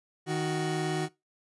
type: tone pair together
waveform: 30% pulse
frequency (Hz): 155.9 / 370.8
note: D#3 / F#4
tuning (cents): +4 / +4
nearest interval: octave + minor third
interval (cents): 1500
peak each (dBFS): -28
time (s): 0.26-1.09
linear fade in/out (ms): 50
effects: noise-tail reverb RT60 0.2 s tail -20 dB re dry + resampled to 24000 Hz